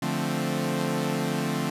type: chord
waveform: sawtooth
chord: D minor seventh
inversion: none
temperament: equal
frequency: 146.83 / 174.61 / 220 / 261.6 Hz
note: D3 / F3 / A3 / C4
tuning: 0 / 0 / 0 / 0 cents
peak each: -27 dBFS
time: 0.02-1.7 s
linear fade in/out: 5 ms
effects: resampled to 32000 Hz